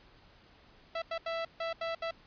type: tone bursts at uneven times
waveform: sawtooth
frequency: 662 Hz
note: E5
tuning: 7 cents sharp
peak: -29 dBFS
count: 6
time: 0.95-1.02 / 1.11-1.18 / 1.26-1.45 / 1.6-1.73 / 1.81-1.95 / 2.02-2.11 s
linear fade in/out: 5 ms
effects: pink hiss -60 dBFS RMS until 2.26 s + resampled to 11025 Hz